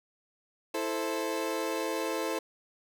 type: chord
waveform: 30% pulse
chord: A minor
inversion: second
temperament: equal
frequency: 329.6 / 440 / 523.3 Hz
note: E4 / A4 / C5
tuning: 0 / 0 / 0 cents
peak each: -32 dBFS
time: 0.74-2.39 s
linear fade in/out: 5 ms
effects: none